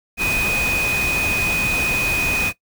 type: tone in noise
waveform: sine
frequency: 2494 Hz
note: D#7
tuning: 3 cents sharp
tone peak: -19 dBFS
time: 0.17-2.53 s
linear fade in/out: 50 ms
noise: pink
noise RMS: -25 dBFS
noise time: 0.17-2.53 s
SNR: +3 dB
effects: noise-tail reverb RT60 0.1 s tail -17 dB re dry